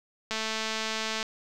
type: click train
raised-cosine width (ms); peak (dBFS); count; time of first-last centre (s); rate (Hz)
0.2; -14; 203; 0.31-1.228; 220
effects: none